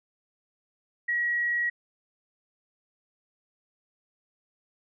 sine tone, 1911 Hz, A#6, 43 cents sharp, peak -24 dBFS, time 1.08-1.7 s, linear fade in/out 10 ms, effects none

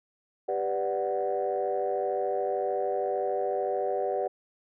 sine chord, G major seventh, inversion none, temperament equal, 392 / 493.9 / 587.3 / 740 Hz, G4 / B4 / D5 / F#5, 0 / 0 / 0 / 0 cents, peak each -31 dBFS, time 0.48-4.28 s, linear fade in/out 10 ms, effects tanh soft clip ceiling -18 dBFS

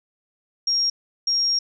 sine tone bursts at uneven times, 5580 Hz, F8, 2 cents flat, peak -18 dBFS, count 2, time 0.67-0.9 / 1.27-1.59 s, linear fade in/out 5 ms, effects none

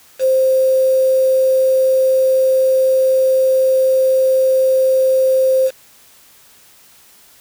sine tone with quantisation, 524 Hz, C5, 2 cents sharp, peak -10 dBFS, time 0.19-5.71 s, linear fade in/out 50 ms, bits 5, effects white hiss -47 dBFS RMS until 7.4 s

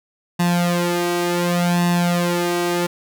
sawtooth tone with flanger, 174.61 Hz, F3, in tune, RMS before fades -19 dBFS, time 0.39-2.87 s, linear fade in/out 10 ms, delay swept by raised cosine 1.1 to 2.6 ms, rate 0.68 Hz, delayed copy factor +0.85, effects none

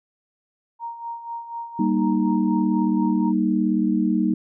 sine tone with tremolo, 932.3 Hz, A#5, in tune, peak -27 dBFS, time 0.79-3.33 s, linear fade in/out 50 ms, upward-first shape sine, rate 4.1 Hz, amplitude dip 65%
sine chord, Eb major, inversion first, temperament just, 194.45 / 233.3 / 311.1 Hz, G3 / Bb3 / Eb4, -14 / +2 / 0 cents, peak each -22 dBFS, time 1.79-4.34 s, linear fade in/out 5 ms
effects none

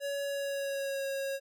square tone with pitch glide, 563 to 546.7 Hz, C#5 to C#5, +27 to -24 cents, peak -33 dBFS, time 0-1.4 s, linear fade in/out 50 ms, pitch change -51 cents, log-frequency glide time 0.24-1.06 s, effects none

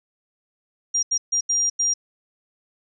sine tone bursts at uneven times, 5700 Hz, F8, 34 cents sharp, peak -18 dBFS, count 5, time 0.94-1.03 / 1.11-1.18 / 1.32-1.41 / 1.49-1.7 / 1.79-1.94 s, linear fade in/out 10 ms, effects none

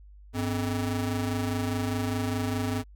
35% pulse ring-modulated tone, 176.7 Hz, F3, 21 cents sharp, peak -22 dBFS, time 0.33-2.84 s, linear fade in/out 50 ms, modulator 75.9 Hz, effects added 50 Hz sine -47 dBFS peak until 2.95 s

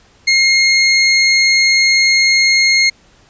25% pulse tone, 2142 Hz, C7, 40 cents sharp, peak -5 dBFS, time 0.27-2.9 s, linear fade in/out 10 ms, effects pink hiss -49 dBFS RMS until 3.29 s + resampled to 16000 Hz

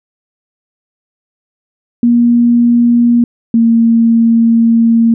sine tone pair in turn, 237.9 / 229.7 Hz, A#3 / A#3, +35 / -25 cents, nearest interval minor second, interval 60 cents, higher first, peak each -5 dBFS, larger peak neither, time 2.03-3.24 / 3.54-5.14 s, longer second, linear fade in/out 2 ms, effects none

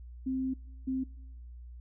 sine tone bursts at uneven times, 261.6 Hz, C4, in tune, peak -29 dBFS, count 2, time 0.26-0.54 / 0.87-1.04 s, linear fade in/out 10 ms, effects noise-tail reverb RT60 1.0 s tail -24 dB re dry + added 60 Hz sine -44 dBFS peak until 1.8 s

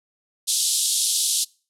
white band-pass noise, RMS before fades -22 dBFS, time 0.47-1.45 s, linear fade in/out 20 ms, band 3300 to 11000 Hz, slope 48 dB/octave, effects noise-tail reverb RT60 0.4 s tail -26 dB re dry

